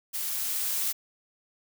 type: noise with level ramp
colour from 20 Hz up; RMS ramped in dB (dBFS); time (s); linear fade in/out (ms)
blue; -32 to -28; 0.13-0.93; 20
effects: none